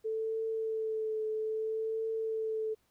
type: tone with vibrato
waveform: sine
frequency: 440 Hz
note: A4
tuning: in tune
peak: -31 dBFS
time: 0.04-2.75 s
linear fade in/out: 20 ms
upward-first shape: triangle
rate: 0.61 Hz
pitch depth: 25 cents each way
effects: pink hiss -73 dBFS RMS until 2.9 s